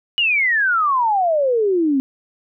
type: exponential sweep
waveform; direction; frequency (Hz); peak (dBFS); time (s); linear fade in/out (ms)
sine; down; 2949 to 260; -14; 0.18-2; 0
effects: none